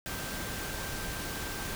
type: tone in noise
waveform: sine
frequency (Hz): 1568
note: G6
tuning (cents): 0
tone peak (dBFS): -44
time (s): 0.06-1.75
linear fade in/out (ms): 0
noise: pink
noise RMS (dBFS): -37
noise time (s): 0.06-1.75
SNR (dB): -10
effects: none